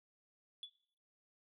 sine tone with exponential decay, 3433 Hz, A7, 43 cents flat, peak -38 dBFS, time 0.63-0.72 s, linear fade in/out 1 ms, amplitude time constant 18 ms, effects noise-tail reverb RT60 0.6 s tail -18 dB re dry + tanh soft clip ceiling -40 dBFS

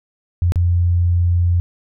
sine tone with dropouts, 87.31 Hz, F2, in tune, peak -12 dBFS, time 0.42-1.6 s, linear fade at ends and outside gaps 0 ms, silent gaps 0.521-0.558 s, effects none

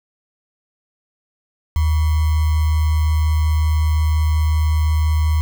sine tone with sample-and-hold, 77.78 Hz, D#2, in tune, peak -13 dBFS, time 1.76-5.41 s, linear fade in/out 0 ms, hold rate 1050 Hz, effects none

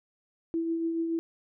sine tone with tremolo, 330.4 Hz, E4, 4 cents sharp, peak -25 dBFS, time 0.54-1.19 s, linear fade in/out 0 ms, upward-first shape triangle, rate 7 Hz, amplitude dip 40%, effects none

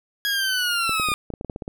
20% pulse linear sweep, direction down, 1661.2 to 1208 Hz, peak -16 dBFS, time 0.25-1.14 s, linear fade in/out 0 ms
clicks, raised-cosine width 2 ms, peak -18 dBFS, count 12, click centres 0.894 / 0.998 / 1.087 / 1.118 / 1.303 / 1.338 / 1.411 / 1.447 / 1.498 / 1.561 / 1.622 / 1.679 s
effects none

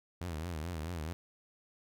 sawtooth tone with vibrato, 82.41 Hz, E2, in tune, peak -33 dBFS, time 0.21-1.13 s, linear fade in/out 0 ms, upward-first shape triangle, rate 4.6 Hz, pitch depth 180 cents each way, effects none

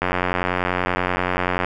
click train, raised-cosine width 0.5 ms, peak -5 dBFS, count 148, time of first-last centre 0.02-1.646 s, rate 90.4 Hz, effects none

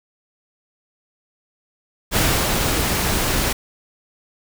pink noise with ADSR envelope, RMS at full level -17 dBFS, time 2.11-3.53 s, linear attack 53 ms, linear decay 330 ms, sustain -3 dB, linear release 6 ms, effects none

